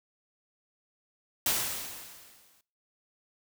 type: noise with exponential decay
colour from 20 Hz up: white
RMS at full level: -26 dBFS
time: 1.46-2.61 s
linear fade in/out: 2 ms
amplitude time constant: 250 ms
effects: noise-tail reverb RT60 0.4 s tail -21 dB re dry